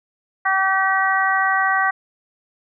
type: harmonic tone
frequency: 383.9 Hz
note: G4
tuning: 36 cents flat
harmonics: 2 / 3 / 4 / 5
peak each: -21 / -21 / -21 / -21 dBFS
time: 0.45-1.91 s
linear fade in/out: 10 ms
effects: none